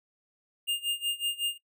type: tone with tremolo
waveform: square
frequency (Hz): 2820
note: F7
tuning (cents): +16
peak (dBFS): -26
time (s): 0.67-1.58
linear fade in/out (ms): 20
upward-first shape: sine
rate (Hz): 5.4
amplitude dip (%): 90
effects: noise-tail reverb RT60 0.1 s tail -19 dB re dry